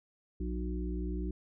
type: harmonic tone with a mistuned harmonic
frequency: 60.8 Hz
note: B1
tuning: 26 cents flat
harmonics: 1 / 3 / 5 / 6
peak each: -34 / -40 / -41 / -43 dBFS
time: 0.4-1.31 s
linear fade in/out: 5 ms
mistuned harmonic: 1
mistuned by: -26 cents
effects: none